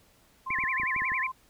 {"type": "tone with pitch glide", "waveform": "sine", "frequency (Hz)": [1050, 1042.1], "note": ["C6", "C6"], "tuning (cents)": [6, -7], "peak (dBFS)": -32, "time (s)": [0.46, 1.32], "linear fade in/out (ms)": 10, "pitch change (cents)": -13, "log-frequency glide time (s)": [0.62, 0.84]}
{"type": "tone with vibrato", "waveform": "sine", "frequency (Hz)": 2024, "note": "B6", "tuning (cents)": 42, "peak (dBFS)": -27, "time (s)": [0.5, 1.27], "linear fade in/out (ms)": 5, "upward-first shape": "sine", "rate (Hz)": 11, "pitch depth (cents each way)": 280}
{"type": "clicks", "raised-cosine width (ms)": 3, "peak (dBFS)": -31, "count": 8, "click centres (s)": [0.505, 0.587, 0.638, 0.799, 0.834, 0.963, 1.02, 1.119]}
{"effects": ["pink hiss -62 dBFS RMS until 1.49 s"]}